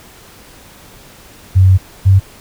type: tone pair in turn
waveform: sine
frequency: 94 / 96.2 Hz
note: F#2 / G2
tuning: +28 / -32 cents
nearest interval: unison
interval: 40 cents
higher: second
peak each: -4 dBFS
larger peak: neither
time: 1.55-1.78 / 2.05-2.2 s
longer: first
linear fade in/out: 20 ms
effects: pink hiss -40 dBFS RMS until 2.4 s